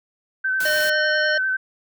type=tone with vibrato; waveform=sine; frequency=1535 Hz; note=G6; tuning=37 cents flat; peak=-19 dBFS; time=0.44-1.57 s; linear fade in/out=10 ms; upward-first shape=sine; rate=10 Hz; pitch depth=22 cents each way
type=noise; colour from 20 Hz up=white; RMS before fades=-31 dBFS; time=0.6-0.9 s; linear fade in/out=5 ms
type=harmonic tone; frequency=609 Hz; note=D#5; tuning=37 cents flat; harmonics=1 / 3 / 5 / 7 / 9; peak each=-23 / -28 / -30 / -31 / -33 dBFS; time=0.65-1.38 s; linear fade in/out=5 ms
effects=none